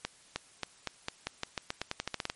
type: accelerating click train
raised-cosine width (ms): 0.2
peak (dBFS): -15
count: 17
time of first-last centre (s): 0.05-2.299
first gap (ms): 310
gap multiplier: 0.88
effects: white hiss -59 dBFS RMS until 2.35 s + MP3 48 kbps